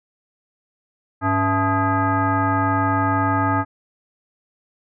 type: tone with frequency modulation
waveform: sine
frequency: 484.1 Hz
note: B4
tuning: 35 cents flat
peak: -16 dBFS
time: 1.21-3.65 s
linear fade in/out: 50 ms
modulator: 382 Hz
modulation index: 2.6
effects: none